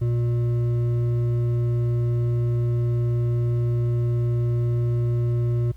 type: tone with hard clipping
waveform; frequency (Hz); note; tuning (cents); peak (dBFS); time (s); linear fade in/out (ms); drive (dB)
sine; 119.2; A#2; +39; -21; 0.01-5.72; 10; 7
effects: added 60 Hz sine -39 dBFS peak until 5.76 s + pink hiss -61 dBFS RMS until 5.76 s